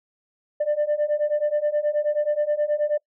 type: beating tone pair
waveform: sine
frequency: 590 / 599.4 Hz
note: D5 / D5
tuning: +8 / +35 cents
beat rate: 9.4 Hz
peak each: -22 / -21 dBFS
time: 0.6-2.98 s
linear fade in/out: 10 ms
effects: noise-tail reverb RT60 0.1 s tail -26 dB re dry + tanh soft clip ceiling -16 dBFS